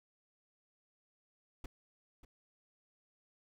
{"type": "noise with echo", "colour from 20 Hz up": "brown", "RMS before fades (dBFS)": -40, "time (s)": [1.64, 1.66], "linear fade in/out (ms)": 5, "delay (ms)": 590, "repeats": 1, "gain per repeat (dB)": -13, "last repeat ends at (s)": 2.25, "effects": []}